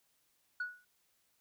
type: tone with exponential decay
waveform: sine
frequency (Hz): 1467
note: F#6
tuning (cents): -15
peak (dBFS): -30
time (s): 0.6-0.85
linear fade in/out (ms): 5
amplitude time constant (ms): 53
effects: tanh soft clip ceiling -32 dBFS + white hiss -75 dBFS RMS until 1.4 s